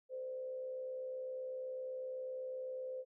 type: tone with frequency modulation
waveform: sine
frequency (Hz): 515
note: C5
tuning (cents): -28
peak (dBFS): -40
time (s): 0.09-3.05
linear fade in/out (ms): 50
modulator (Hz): 67.9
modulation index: 0.36
effects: none